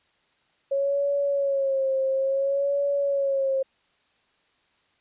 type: tone with vibrato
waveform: sine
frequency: 549 Hz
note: C#5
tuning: 17 cents flat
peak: -21 dBFS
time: 0.71-3.63 s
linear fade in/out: 10 ms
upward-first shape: sine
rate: 0.58 Hz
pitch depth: 53 cents each way
effects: white hiss -66 dBFS RMS until 5 s + resampled to 8000 Hz